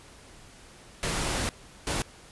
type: noise bursts at uneven times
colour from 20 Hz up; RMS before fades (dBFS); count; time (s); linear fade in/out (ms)
pink; -29; 2; 1.03-1.49 / 1.87-2.02; 0
effects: pink hiss -51 dBFS RMS until 2.31 s + resampled to 24000 Hz